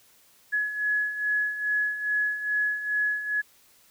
sine beating tone pair, 1690 / 1692.4 Hz, G#6 / G#6, +30 / +32 cents, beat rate 2.4 Hz, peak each -31 / -25 dBFS, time 0.52-3.42 s, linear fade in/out 20 ms, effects white hiss -59 dBFS RMS until 3.9 s

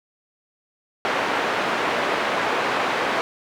pink band-pass noise, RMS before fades -23 dBFS, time 1.05-3.21 s, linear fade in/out 0 ms, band 440 to 2200 Hz, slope 12 dB/octave, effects none

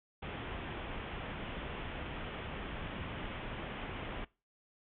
pink low-pass noise, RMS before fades -42 dBFS, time 0.22-4.25 s, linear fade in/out 10 ms, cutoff 3400 Hz, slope 96 dB/octave, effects noise-tail reverb RT60 0.3 s tail -22 dB re dry

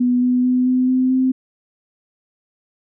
sine tone with pitch steps, 246.9 / 249.3 / 251.8 / 254.3 / 256.8 / 259.3 Hz, B3 / B3 / B3 / C4 / C4 / C4, 0 / +16 / +34 / -49 / -32 / -15 cents, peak -13 dBFS, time 0-1.32 s, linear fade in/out 10 ms, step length 220 ms, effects none

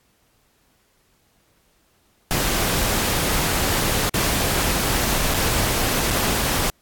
pink noise with dropouts, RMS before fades -21 dBFS, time 2.31-6.7 s, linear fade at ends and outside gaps 0 ms, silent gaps 4.094-4.141 / 5.34-5.344 / 6.104-6.108 s, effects pink hiss -62 dBFS RMS until 6.81 s + AAC 64 kbps

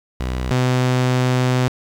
sawtooth tone pair in turn, 63.1 / 126.86 Hz, B1 / B2, +38 / +47 cents, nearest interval octave, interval 1209 cents, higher second, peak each -17 / -11 dBFS, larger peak second, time 0.2-0.51 / 0.51-1.68 s, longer second, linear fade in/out 0 ms, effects low-pass 7000 Hz 12 dB/octave + 7-bit

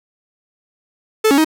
45% pulse tone with pitch steps, 436.4 / 278.2 / 314.5 Hz, A4 / C#4 / D#4, -14 / +6 / +19 cents, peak -10 dBFS, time 1.24-1.447 s, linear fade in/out 10 ms, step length 69 ms, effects none

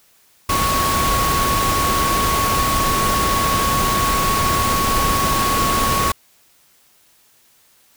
sine tone in noise, 1108.7 Hz, C#6, in tune, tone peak -18 dBFS, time 0.49-6.12 s, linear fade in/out 5 ms, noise pink, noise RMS -20 dBFS, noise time 0.49-6.12 s, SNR -1 dB, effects white hiss -55 dBFS RMS until 7.96 s

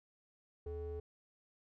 triangle ring-modulated tone, 175 Hz, F3, 4 cents sharp, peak -35 dBFS, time 0.66-1 s, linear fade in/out 5 ms, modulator 252 Hz, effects none

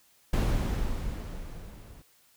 brown noise with level ramp, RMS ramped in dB -23 to -48 dBFS, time 0.33-2.02 s, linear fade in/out 5 ms, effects white hiss -63 dBFS RMS until 2.36 s

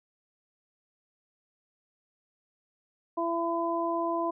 harmonic tone, 336.5 Hz, E4, 36 cents sharp, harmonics 1 / 2 / 3, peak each -31 / -31 / -31 dBFS, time 3.17-4.31 s, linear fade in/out 10 ms, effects none

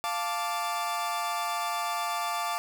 40% pulse chord, D minor, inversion first, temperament equal with one note detuned, 698.5 / 880 / 1170.6 Hz, F5 / A5 / D6, 0 / 0 / -6 cents, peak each -33 / -33 / -31 dBFS, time 0.04-2.58 s, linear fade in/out 0 ms, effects none

